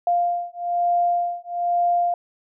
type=beating tone pair; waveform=sine; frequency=698.5 / 699.6 Hz; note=F5 / F5; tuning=0 / +3 cents; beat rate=1.1 Hz; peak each=-22 dBFS; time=0.07-2.14 s; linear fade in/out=2 ms; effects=none